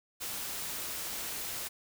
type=noise; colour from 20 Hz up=white; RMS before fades=-38 dBFS; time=0.2-1.69 s; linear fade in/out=20 ms; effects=none